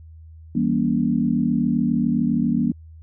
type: chord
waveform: sine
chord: E diminished seventh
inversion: none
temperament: just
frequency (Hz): 164.81 / 197.78 / 237.3 / 284.8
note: E3 / G3 / Bb3 / Db4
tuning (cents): 0 / +16 / +31 / +47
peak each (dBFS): -25 / -24 / -20 / -25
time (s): 0.55-2.72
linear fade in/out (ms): 5
effects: added 80 Hz sine -40 dBFS peak until 3.02 s